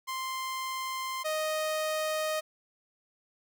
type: tone pair in turn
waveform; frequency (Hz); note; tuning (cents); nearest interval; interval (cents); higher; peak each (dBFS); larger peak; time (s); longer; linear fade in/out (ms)
sawtooth; 1046.5 / 622.3; C6 / D#5; 0 / 0; major sixth; 900; first; -29 / -25; second; 0.07-1.24 / 1.24-2.41; neither; 20
effects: none